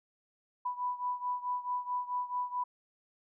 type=beating tone pair; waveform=sine; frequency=987.8 / 992.4 Hz; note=B5 / B5; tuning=0 / +8 cents; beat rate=4.6 Hz; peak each=-34 / -37 dBFS; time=0.65-2.64 s; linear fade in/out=10 ms; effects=none